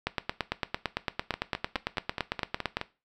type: two click trains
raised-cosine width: 0.3 ms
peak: -15 / -11 dBFS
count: 8 / 25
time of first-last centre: 1.34-2.814 / 0.07-2.77 s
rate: 4.75 / 8.89 Hz
effects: noise-tail reverb RT60 0.3 s tail -17 dB re dry